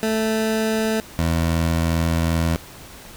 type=tone pair in turn; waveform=20% pulse; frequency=220 / 82.55 Hz; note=A3 / E2; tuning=0 / +3 cents; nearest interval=octave + perfect fourth; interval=1697 cents; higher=first; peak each=-14 / -13 dBFS; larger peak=second; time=0.03-1 / 1.19-2.56 s; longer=second; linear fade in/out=0 ms; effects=pink hiss -41 dBFS RMS until 3.16 s